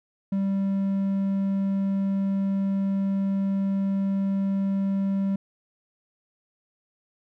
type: tone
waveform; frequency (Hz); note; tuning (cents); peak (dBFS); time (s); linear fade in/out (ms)
triangle; 195.5; G3; -4; -20; 0.32-5.36; 5
effects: none